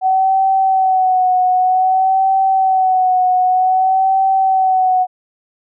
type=tone with vibrato; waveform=sine; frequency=752 Hz; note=F#5; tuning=28 cents sharp; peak=-10 dBFS; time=0.01-5.07 s; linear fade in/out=50 ms; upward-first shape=sine; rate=0.53 Hz; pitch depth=40 cents each way; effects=none